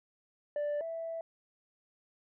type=tone pair in turn; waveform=sine; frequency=587.3 / 659.2 Hz; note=D5 / E5; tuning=0 / 0 cents; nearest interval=major second; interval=200 cents; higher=second; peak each=-28 / -35 dBFS; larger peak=first; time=0.56-0.81 / 0.81-1.21 s; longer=second; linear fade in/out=2 ms; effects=tanh soft clip ceiling -30 dBFS